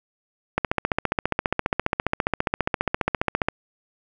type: click train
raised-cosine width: 0.5 ms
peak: -5 dBFS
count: 44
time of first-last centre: 0.58-3.485 s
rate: 14.8 Hz
effects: none